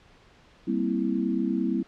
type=chord; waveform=sine; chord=C dominant seventh; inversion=second; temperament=equal; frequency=196 / 233.1 / 261.6 / 329.6 Hz; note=G3 / Bb3 / C4 / E4; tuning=0 / 0 / 0 / 0 cents; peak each=-29 dBFS; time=0.67-1.83 s; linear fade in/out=10 ms; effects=pink hiss -56 dBFS RMS until 1.87 s + low-pass 4000 Hz 12 dB/octave